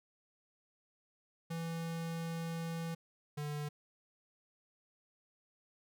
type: tone pair in turn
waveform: square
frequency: 165.7 / 147.8 Hz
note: E3 / D3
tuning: +9 / +11 cents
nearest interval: major second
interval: 198 cents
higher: first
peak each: -38 / -38 dBFS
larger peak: neither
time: 1.5-2.95 / 3.37-3.69 s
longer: first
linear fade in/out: 10 ms
effects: none